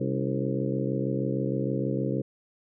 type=harmonic tone with a mistuned harmonic; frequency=66.4 Hz; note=C2; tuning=26 cents sharp; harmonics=2 / 3 / 4 / 5 / 6 / 7 / 8; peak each=-30 / -32 / -33 / -34 / -35 / -35 / -36 dBFS; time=0-2.22 s; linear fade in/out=10 ms; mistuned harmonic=4; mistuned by=+96 cents; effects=none